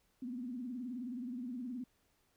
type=tone with vibrato; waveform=sine; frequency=246.9 Hz; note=B3; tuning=in tune; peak=-39 dBFS; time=0.22-1.84 s; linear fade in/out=5 ms; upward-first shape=sine; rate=19 Hz; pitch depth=120 cents each way; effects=pink hiss -75 dBFS RMS until 2.36 s